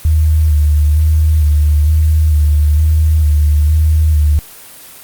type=tone with vibrato; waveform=sine; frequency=76.3 Hz; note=D#2; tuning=33 cents flat; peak=-7 dBFS; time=0.05-4.39 s; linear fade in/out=0 ms; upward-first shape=square; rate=1.1 Hz; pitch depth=37 cents each way; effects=white hiss -35 dBFS RMS until 5.03 s + Opus 24 kbps